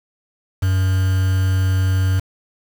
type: tone with quantisation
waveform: triangle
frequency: 94.1 Hz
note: F#2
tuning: 30 cents sharp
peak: -12 dBFS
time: 0.62-2.2 s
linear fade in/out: 10 ms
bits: 5
effects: none